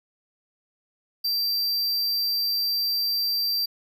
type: tone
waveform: square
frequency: 4699 Hz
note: D8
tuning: in tune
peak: -23 dBFS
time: 1.24-3.66 s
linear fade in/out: 10 ms
effects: none